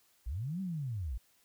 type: linear two-way sweep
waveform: sine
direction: up then down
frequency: 49 to 196 to 49 Hz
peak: -34 dBFS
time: 0.26-1.18 s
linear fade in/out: 10 ms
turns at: 0.61 s
effects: white hiss -69 dBFS RMS until 1.44 s